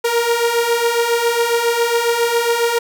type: beating tone pair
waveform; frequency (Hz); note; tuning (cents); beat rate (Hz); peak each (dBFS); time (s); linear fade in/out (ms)
sawtooth; 464.1 / 471.4; A#4 / A#4; -8 / +19; 7.3; -16 / -12; 0.04-2.79; 10
effects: 7-bit